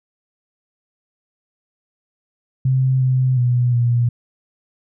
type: tone with pitch steps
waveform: sine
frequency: 130.9 / 129.1 / 122.9 / 119.9 Hz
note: C3 / C3 / B2 / A#2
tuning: +1 / -23 / -8 / +49 cents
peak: -13 dBFS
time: 2.65-4.09 s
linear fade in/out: 5 ms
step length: 360 ms
effects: none